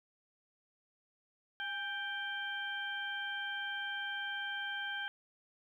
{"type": "harmonic tone with a mistuned harmonic", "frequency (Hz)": 785, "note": "G5", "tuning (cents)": 2, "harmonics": [1, 2, 3, 4], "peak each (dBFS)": [-46, -38, -51, -43], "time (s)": [1.6, 5.08], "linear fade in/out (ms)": 0, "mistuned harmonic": 1, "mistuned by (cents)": 72, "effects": ["12-bit"]}